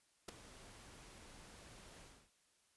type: noise with ADSR envelope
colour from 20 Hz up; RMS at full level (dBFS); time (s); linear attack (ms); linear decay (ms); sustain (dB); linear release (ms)
pink; -43; 0.28-2.31; 8; 8; -15; 300
effects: white hiss -75 dBFS RMS until 2.76 s + resampled to 24000 Hz